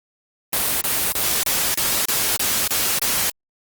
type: noise bursts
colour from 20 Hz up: white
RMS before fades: -20 dBFS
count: 9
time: 0.53-3.298 s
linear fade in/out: 0 ms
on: 280 ms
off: 31 ms
effects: Opus 24 kbps